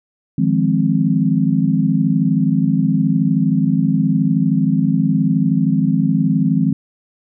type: chord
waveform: sine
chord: F minor seventh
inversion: third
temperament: equal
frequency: 155.56 / 174.61 / 207.7 / 261.6 Hz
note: Eb3 / F3 / Ab3 / C4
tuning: 0 / 0 / 0 / 0 cents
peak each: -18 dBFS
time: 0.38-6.73 s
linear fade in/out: 5 ms
effects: none